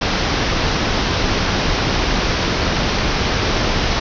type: low-pass noise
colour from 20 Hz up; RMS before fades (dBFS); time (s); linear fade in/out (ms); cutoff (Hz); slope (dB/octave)
pink; -18; 0.01-4; 10; 5900; 96
effects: none